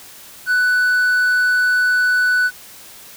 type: tone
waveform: triangle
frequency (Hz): 1489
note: F#6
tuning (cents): +11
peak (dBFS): -11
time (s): 0.46-2.51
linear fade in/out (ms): 50
effects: white hiss -40 dBFS RMS until 3.16 s